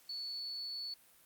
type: tone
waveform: sine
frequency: 4435 Hz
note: C#8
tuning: in tune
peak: -39 dBFS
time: 0.09-0.94 s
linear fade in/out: 5 ms
effects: white hiss -64 dBFS RMS until 1.25 s + Opus 48 kbps